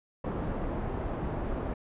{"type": "low-pass noise", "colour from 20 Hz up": "pink", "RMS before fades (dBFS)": -33, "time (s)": [0.24, 1.74], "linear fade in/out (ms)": 5, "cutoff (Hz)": 880, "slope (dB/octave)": 12, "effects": ["resampled to 8000 Hz"]}